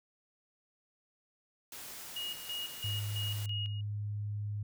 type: noise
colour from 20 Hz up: white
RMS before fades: -46 dBFS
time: 1.72-3.46 s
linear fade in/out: 2 ms
type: tone with tremolo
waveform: sine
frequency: 2876 Hz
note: F#7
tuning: 50 cents flat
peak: -36 dBFS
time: 2.16-3.81 s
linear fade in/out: 5 ms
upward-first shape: square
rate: 3 Hz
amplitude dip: 75%
type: tone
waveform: sine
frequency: 103.83 Hz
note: G#2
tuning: in tune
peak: -34 dBFS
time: 2.84-4.63 s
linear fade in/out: 5 ms
effects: none